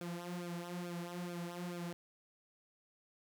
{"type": "tone with flanger", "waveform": "sawtooth", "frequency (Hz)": 174.61, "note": "F3", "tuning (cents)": 0, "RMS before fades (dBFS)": -43, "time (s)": [0.01, 1.93], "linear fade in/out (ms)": 0, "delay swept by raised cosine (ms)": [1, 5.3], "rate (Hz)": 2.3, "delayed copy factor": -0.8, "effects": []}